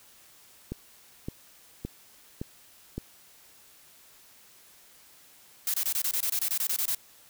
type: click train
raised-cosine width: 3 ms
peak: -20 dBFS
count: 5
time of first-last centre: 0.72-2.98 s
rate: 1.77 Hz
type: noise bursts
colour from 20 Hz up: blue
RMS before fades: -28 dBFS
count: 14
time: 5.67-6.949 s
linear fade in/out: 2 ms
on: 70 ms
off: 23 ms
effects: white hiss -56 dBFS RMS until 7.29 s